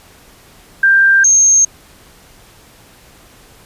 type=tone pair in turn; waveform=sine; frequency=1584 / 6419 Hz; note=G6 / G8; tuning=+18 / +40 cents; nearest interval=2 octaves; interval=2422 cents; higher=second; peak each=-6 dBFS; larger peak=neither; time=0.83-1.24 / 1.24-1.65 s; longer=neither; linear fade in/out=5 ms; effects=pink hiss -44 dBFS RMS until 3.65 s + resampled to 32000 Hz